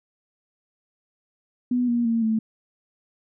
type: tone with pitch steps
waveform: sine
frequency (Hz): 246.9 / 237.9 / 229.3 / 221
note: B3 / A#3 / A#3 / A3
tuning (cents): 0 / +35 / -28 / +8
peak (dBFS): -19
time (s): 1.71-2.39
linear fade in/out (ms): 5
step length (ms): 170
effects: none